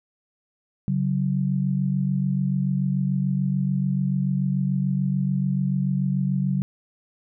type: tone pair together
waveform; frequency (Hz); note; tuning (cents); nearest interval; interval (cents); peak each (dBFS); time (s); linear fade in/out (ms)
sine; 140 / 186.88; C#3 / F#3; +18 / +18; perfect fourth; 500; -23; 0.88-6.62; 0
effects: none